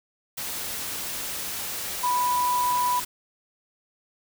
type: tone in noise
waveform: sine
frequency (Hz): 987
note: B5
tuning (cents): -1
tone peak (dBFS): -21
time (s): 2.03-3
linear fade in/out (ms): 10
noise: white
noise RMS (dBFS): -32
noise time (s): 0.37-3.05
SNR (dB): +8
effects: none